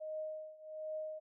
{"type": "tone with tremolo", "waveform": "sine", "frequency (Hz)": 622.3, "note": "D#5", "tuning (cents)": 0, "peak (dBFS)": -37, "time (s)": [0, 1.2], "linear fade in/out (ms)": 20, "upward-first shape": "triangle", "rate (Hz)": 1.3, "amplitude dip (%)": 90, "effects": []}